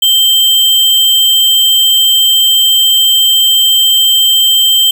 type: tone with sample-and-hold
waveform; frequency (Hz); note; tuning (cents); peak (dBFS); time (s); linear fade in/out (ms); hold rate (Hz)
sine; 3136; G7; 0; -5; 0.02-4.91; 5; 11025
effects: none